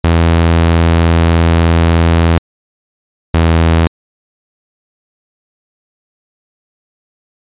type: tone pair in turn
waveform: sawtooth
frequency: 83.3 / 82.3 Hz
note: E2 / E2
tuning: +19 / -2 cents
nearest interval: unison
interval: 21 cents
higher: first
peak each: -3 dBFS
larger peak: neither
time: 0.04-2.38 / 3.34-3.87 s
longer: first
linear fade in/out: 0 ms
effects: resampled to 8000 Hz